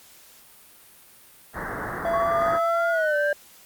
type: low-pass noise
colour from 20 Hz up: white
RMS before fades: -31 dBFS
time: 1.53-2.6 s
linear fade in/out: 50 ms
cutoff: 1900 Hz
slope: 96 dB/octave
type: tone with pitch glide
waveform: triangle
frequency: 673 to 585.9 Hz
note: E5 to D5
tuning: +36 to -4 cents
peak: -20 dBFS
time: 2.05-3.33 s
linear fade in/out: 2 ms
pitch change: -240 cents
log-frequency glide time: 2.91-3.16 s
type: linear sweep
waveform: sine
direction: up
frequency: 1099 to 1607 Hz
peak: -24 dBFS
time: 2.13-3.33 s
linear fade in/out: 10 ms
effects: white hiss -51 dBFS RMS until 3.65 s + Opus 48 kbps